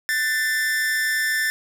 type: tone with amplitude modulation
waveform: 45% pulse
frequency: 1774 Hz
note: A6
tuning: 14 cents sharp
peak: -17 dBFS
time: 0.09-1.5 s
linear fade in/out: 0 ms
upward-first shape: sine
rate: 272 Hz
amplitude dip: 60%
effects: none